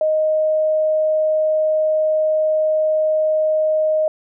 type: tone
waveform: sine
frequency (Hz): 622.3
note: D#5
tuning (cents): 0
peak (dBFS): -14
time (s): 0.01-4.08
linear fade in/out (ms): 2
effects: none